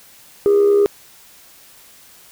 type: tone with amplitude modulation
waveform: sine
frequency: 405.9 Hz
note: G#4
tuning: 40 cents flat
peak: -6 dBFS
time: 0.46-0.86 s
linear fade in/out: 0 ms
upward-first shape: sine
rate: 71 Hz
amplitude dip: 55%
effects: tanh soft clip ceiling -7 dBFS + white hiss -46 dBFS RMS until 2.31 s